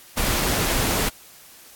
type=noise; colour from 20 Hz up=pink; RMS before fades=-22 dBFS; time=0.17-1.09 s; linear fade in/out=5 ms; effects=white hiss -47 dBFS RMS until 1.75 s + AAC 64 kbps